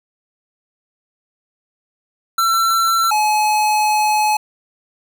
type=tone pair in turn; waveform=square; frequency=1347 / 850.6 Hz; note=E6 / G#5; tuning=+37 / +41 cents; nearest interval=minor sixth; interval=796 cents; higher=first; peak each=-14 dBFS; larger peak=neither; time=2.38-3.11 / 3.11-4.37 s; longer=second; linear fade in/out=5 ms; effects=none